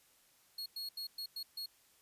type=tone bursts at uneven times; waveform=45% pulse; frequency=4314 Hz; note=C#8; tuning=48 cents flat; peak=-39 dBFS; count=6; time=0.58-0.66 / 0.76-0.89 / 0.97-1.07 / 1.18-1.26 / 1.36-1.43 / 1.57-1.66 s; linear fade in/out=5 ms; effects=white hiss -68 dBFS RMS until 2.01 s + resampled to 32000 Hz